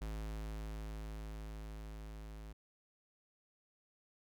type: tone with level ramp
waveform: square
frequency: 53.3 Hz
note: G#1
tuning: 46 cents sharp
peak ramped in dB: -40 to -48 dBFS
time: 0.01-2.53 s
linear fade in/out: 10 ms
effects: none